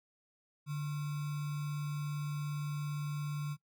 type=tone with sample-and-hold; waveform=sine; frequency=147.1 Hz; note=D3; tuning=3 cents sharp; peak=-34 dBFS; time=0.66-3.57 s; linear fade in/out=50 ms; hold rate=1225 Hz; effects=noise-tail reverb RT60 0.1 s tail -21 dB re dry